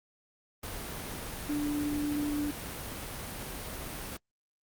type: tone in noise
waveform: sine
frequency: 293.7 Hz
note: D4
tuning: in tune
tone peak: -29 dBFS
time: 1.49-2.51 s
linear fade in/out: 5 ms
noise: pink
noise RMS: -39 dBFS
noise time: 0.63-4.17 s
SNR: +7 dB
effects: Opus 32 kbps